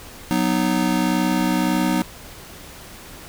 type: chord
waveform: square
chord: B major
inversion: second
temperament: just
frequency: 185.21 / 246.9 / 308.7 Hz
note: F#3 / B3 / D#4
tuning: +2 / 0 / -14 cents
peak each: -23 dBFS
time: 0.31-2.02 s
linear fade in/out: 0 ms
effects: pink hiss -40 dBFS RMS until 3.28 s